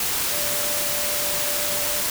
sine tone in noise, 587.3 Hz, D5, in tune, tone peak -32 dBFS, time 0.32-2.01 s, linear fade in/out 2 ms, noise white, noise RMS -24 dBFS, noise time 0-2.1 s, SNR -11 dB, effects none

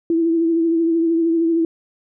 sine tone with vibrato, 331 Hz, E4, 7 cents sharp, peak -14 dBFS, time 0.1-1.65 s, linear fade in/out 2 ms, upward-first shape triangle, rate 13 Hz, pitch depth 41 cents each way, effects none

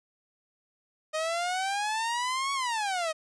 sawtooth exponential two-way sweep, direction up then down, 618 to 1122 to 618 Hz, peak -24 dBFS, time 1.13-3.13 s, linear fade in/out 20 ms, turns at 2.53 s, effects resampled to 22050 Hz

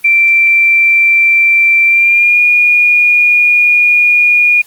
sine tone with pitch glide, 2349 to 2437 Hz, D7 to D#7, 0 to -37 cents, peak -5 dBFS, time 0.04-4.62 s, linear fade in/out 10 ms, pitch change +63 cents, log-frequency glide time 1.86-2.4 s, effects white hiss -42 dBFS RMS until 4.66 s + Opus 32 kbps

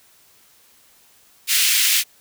pink high-pass noise, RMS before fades -17 dBFS, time 1.47-2.04 s, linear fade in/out 50 ms, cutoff 2200 Hz, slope 24 dB/octave, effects white hiss -54 dBFS RMS until 2.2 s

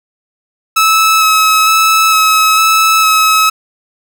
sawtooth tone with vibrato, 1295 Hz, E6, 31 cents flat, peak -3 dBFS, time 0.76-3.5 s, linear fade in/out 10 ms, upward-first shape square, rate 1.1 Hz, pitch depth 12 cents each way, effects none

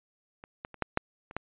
clicks, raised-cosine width 0.5 ms, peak -30 / -22 / -30 / -13 / -10 / -30 / -16 dBFS, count 7, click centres 0.439 / 0.649 / 0.743 / 0.823 / 0.974 / 1.311 / 1.366 s, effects resampled to 8000 Hz

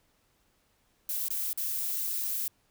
violet noise with dropouts, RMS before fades -32 dBFS, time 1.09-2.48 s, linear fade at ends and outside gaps 2 ms, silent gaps 1.285-1.304 / 1.531-1.575 s, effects pink hiss -70 dBFS RMS until 2.7 s

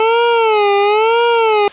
25% pulse tone with vibrato, 435.7 Hz, A4, 17 cents flat, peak -6 dBFS, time 0-1.68 s, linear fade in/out 2 ms, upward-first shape sine, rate 1 Hz, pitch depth 140 cents each way, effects white hiss -34 dBFS RMS until 1.72 s + resampled to 8000 Hz

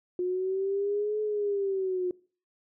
sine linear two-way sweep, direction up then down, 357.6 to 428 to 357.6 Hz, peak -26 dBFS, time 0.19-2.11 s, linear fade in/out 2 ms, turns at 1.21 s, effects noise-tail reverb RT60 0.4 s tail -22 dB re dry

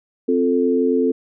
sine chord, F major, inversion second, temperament equal, 261.6 / 349.2 / 440 Hz, C4 / F4 / A4, 0 / 0 / 0 cents, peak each -18 / -22 / -18 dBFS, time 0.28-1.12 s, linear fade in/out 10 ms, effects none

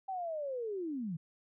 sine linear sweep, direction down, 782 to 149.9 Hz, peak -35 dBFS, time 0.08-1.17 s, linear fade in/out 10 ms, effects none

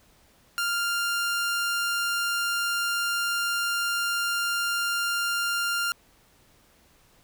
sawtooth tone, 1396.9 Hz, F6, in tune, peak -21 dBFS, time 0.58-5.92 s, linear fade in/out 0 ms, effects pink hiss -60 dBFS RMS until 7.23 s

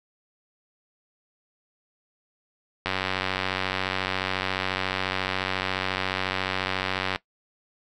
click train, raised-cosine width 0.3 ms, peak -9 dBFS, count 406, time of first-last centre 2.86-7.159 s, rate 94.2 Hz, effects noise-tail reverb RT60 0.1 s tail -18 dB re dry

